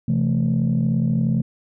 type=chord; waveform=sine; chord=A minor; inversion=first; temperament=equal with one note detuned; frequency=130.81 / 167.89 / 220 Hz; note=C3 / E3 / A3; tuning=0 / +32 / 0 cents; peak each=-20 dBFS; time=0.08-1.42 s; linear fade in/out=5 ms; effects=tanh soft clip ceiling -12 dBFS